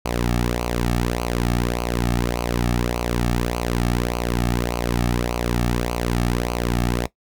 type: tone with flanger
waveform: sawtooth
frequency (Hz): 59.6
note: A#1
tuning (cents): +39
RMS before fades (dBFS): -22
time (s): 0.05-7.07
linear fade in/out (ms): 5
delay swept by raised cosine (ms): 0.55 to 2.05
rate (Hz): 1.7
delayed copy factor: -0.7
effects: noise-tail reverb RT60 0.1 s tail -18 dB re dry